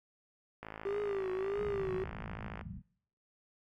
click train, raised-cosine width 0.5 ms, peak -28 dBFS, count 108, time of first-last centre 0.63-2.611 s, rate 54 Hz
triangle tone with vibrato, 392 Hz, G4, in tune, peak -31 dBFS, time 0.85-2.04 s, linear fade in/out 5 ms, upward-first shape triangle, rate 1.6 Hz, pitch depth 110 cents each way
white low-pass noise, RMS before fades -45 dBFS, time 1.56-2.83 s, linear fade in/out 50 ms, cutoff 220 Hz, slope 96 dB/octave
effects noise-tail reverb RT60 0.6 s tail -22 dB re dry

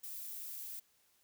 violet noise, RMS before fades -45 dBFS, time 0.03-0.8 s, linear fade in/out 10 ms, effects white hiss -72 dBFS RMS until 1.23 s

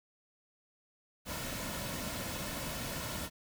pink noise with comb filter, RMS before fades -39 dBFS, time 1.25-3.3 s, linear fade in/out 50 ms, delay 2.5 ms, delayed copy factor -0.5, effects none

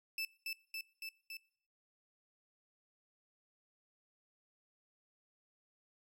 30% pulse tone with echo, 2637 Hz, E7, in tune, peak -34 dBFS, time 0.18-0.25 s, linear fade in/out 2 ms, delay 280 ms, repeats 4, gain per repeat -2 dB, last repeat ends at 1.37 s, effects noise-tail reverb RT60 0.6 s tail -22 dB re dry

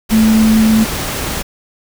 sine tone in noise, 220 Hz, A3, in tune, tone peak -7 dBFS, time 0.11-0.85 s, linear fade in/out 20 ms, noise pink, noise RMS -20 dBFS, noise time 0.09-1.43 s, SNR +10 dB, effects none

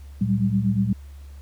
sine tone cluster, 114.6 / 189.8 / 198.2 Hz, A#2 / F#3 / G3, -29 / +44 / +19 cents, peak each -23 dBFS, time 0.21-0.93 s, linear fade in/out 5 ms, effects added 70 Hz sine -38 dBFS peak until 1.41 s + pink hiss -57 dBFS RMS until 1.41 s

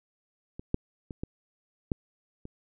clicks, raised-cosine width 3 ms, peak -26 / -12 / -25 / -20 / -14 / -28 dBFS, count 6, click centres 0.595 / 0.744 / 1.108 / 1.235 / 1.918 / 2.454 s, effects none

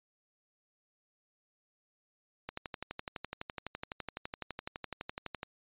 click train, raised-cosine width 0.3 ms, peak -22 dBFS, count 36, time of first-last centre 2.49-5.431 s, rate 11.9 Hz, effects resampled to 8000 Hz

